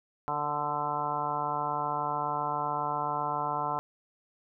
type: harmonic tone with a mistuned harmonic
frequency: 147.3 Hz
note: D3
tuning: 6 cents sharp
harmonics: 1 / 2 / 3 / 4 / 5 / 6 / 7 / 8 / 9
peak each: -42 / -44 / -42 / -41 / -35 / -34 / -33 / -44 / -37 dBFS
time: 0.28-3.79 s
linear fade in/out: 0 ms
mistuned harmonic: 3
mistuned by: +24 cents
effects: none